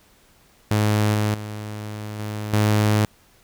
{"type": "tone with level steps", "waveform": "sawtooth", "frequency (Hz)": 105.9, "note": "G#2", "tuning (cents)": 34, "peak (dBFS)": [-13, -15, -26, -23, -12], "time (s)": [0.71, 3.05], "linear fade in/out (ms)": 0, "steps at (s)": [1.14, 1.34, 2.19, 2.53], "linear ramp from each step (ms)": 2, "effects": ["pink hiss -56 dBFS RMS until 3.43 s"]}